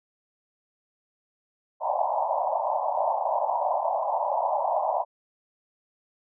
pink band-pass noise, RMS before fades -26 dBFS, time 1.8-5.05 s, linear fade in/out 50 ms, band 580 to 1000 Hz, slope 96 dB/octave, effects none

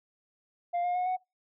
sine tone with pitch steps, 698.5 / 711.9 / 725.6 / 739.6 Hz, F5 / F5 / F#5 / F#5, 0 / +33 / -34 / -1 cents, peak -24 dBFS, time 0.73-1.17 s, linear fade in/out 20 ms, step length 110 ms, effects noise-tail reverb RT60 0.2 s tail -24 dB re dry + tanh soft clip ceiling -26 dBFS

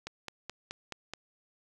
click train, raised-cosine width 0.2 ms, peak -21 dBFS, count 6, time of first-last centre 0.07-1.136 s, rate 4.69 Hz, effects none

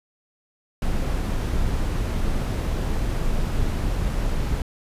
brown noise, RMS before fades -23 dBFS, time 0.82-4.62 s, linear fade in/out 2 ms, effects resampled to 32000 Hz

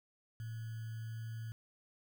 sine tone with sample-and-hold, 112.6 Hz, A2, 40 cents sharp, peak -40 dBFS, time 0.4-1.52 s, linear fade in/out 0 ms, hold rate 1575 Hz, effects none

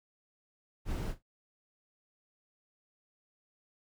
brown noise with echo, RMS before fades -35 dBFS, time 0.85-1.15 s, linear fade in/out 50 ms, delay 38 ms, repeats 2, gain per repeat -15 dB, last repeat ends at 1.226 s, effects none

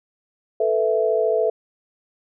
sine chord, A suspended second, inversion none, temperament equal, 440 / 493.9 / 659.3 Hz, A4 / B4 / E5, 0 / 0 / 0 cents, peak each -20 / -23 / -21 dBFS, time 0.6-1.5 s, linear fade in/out 5 ms, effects none

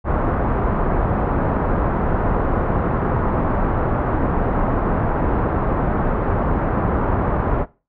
pink low-pass noise, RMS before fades -19 dBFS, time 0.04-7.66 s, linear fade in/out 50 ms, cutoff 1300 Hz, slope 24 dB/octave, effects noise-tail reverb RT60 0.3 s tail -19 dB re dry

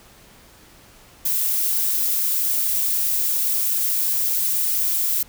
violet noise, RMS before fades -21 dBFS, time 1.25-5.23 s, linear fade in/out 5 ms, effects pink hiss -49 dBFS RMS until 5.28 s

